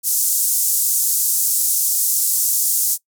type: band-pass noise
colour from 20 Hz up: white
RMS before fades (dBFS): -18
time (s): 0.03-2.98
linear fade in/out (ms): 50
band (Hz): 6400 to 15000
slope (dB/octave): 24
effects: noise-tail reverb RT60 0.1 s tail -21 dB re dry